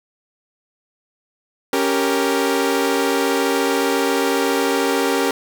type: chord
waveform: sawtooth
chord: G diminished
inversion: second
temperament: equal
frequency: 277.2 / 392 / 466.2 Hz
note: Db4 / G4 / Bb4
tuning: 0 / 0 / 0 cents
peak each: -17 dBFS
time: 1.73-5.31 s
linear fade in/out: 2 ms
effects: none